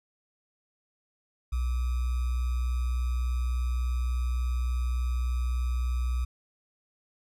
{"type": "tone with sample-and-hold", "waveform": "sine", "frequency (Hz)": 61.74, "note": "B1", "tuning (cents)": 0, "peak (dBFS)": -25, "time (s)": [1.52, 6.25], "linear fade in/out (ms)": 10, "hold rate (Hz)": 1225, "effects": ["resampled to 32000 Hz"]}